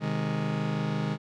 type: chord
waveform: 40% pulse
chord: Ab major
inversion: first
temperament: just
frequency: 129.78 / 155.74 / 207.7 Hz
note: C3 / Eb3 / Ab3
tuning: -14 / +2 / 0 cents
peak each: -33 / -29 / -31 dBFS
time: 0-1.18 s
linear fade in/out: 50 ms
effects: low-pass 4000 Hz 12 dB/octave